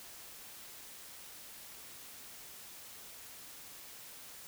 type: silence
effects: white hiss -51 dBFS RMS until 4.47 s